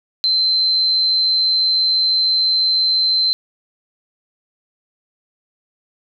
sine tone, 4093 Hz, C8, 39 cents flat, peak -13 dBFS, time 0.24-3.33 s, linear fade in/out 0 ms, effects none

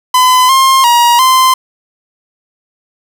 45% pulse tone with pitch steps, 1012 / 1062 / 952 / 1037 Hz, B5 / C6 / A#5 / C6, +42 / +25 / +36 / -16 cents, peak -5 dBFS, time 0.14-1.54 s, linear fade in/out 5 ms, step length 350 ms, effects none

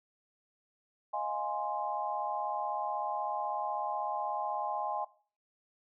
sine chord, F minor seventh, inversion third, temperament equal, 622.3 / 698.5 / 830.6 / 1046.5 Hz, Eb5 / F5 / Ab5 / C6, 0 / 0 / 0 / 0 cents, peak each -40 / -40 / -34 / -38 dBFS, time 1.13-5.05 s, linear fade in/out 10 ms, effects noise-tail reverb RT60 0.4 s tail -18 dB re dry

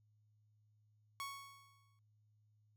sawtooth tone with exponential decay, 1108.7 Hz, C#6, in tune, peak -37 dBFS, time 1.2-1.99 s, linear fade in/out 0 ms, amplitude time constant 170 ms, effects added 106 Hz sine -70 dBFS peak until 2.76 s

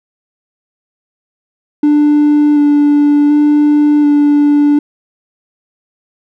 triangle tone with vibrato, 293.7 Hz, D4, in tune, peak -3 dBFS, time 1.83-4.79 s, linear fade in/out 5 ms, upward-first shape square, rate 0.68 Hz, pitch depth 12 cents each way, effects tanh soft clip ceiling 0 dBFS

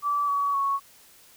sine tone with pitch steps, 1157 / 1132.5 / 1108.6 Hz, D6 / C#6 / C#6, -26 / +37 / 0 cents, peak -22 dBFS, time 0.02-0.8 s, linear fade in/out 50 ms, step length 260 ms, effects white hiss -54 dBFS RMS until 1.36 s

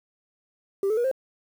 sine tone with pitch steps, 393.5 / 434.1 / 478.9 / 528.3 Hz, G4 / A4 / A#4 / C5, +7 / -23 / +47 / +17 cents, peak -19 dBFS, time 0.83-1.114 s, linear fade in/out 2 ms, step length 71 ms, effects tanh soft clip ceiling -19 dBFS + 8-bit

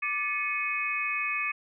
sine tone cluster, 1178 / 1734 / 2193 / 2519 Hz, D6 / A6 / C#7 / D#7, +5 / -26 / -19 / +21 cents, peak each -35 / -38 / -32 / -30 dBFS, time 0.02-1.52 s, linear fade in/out 10 ms, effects none

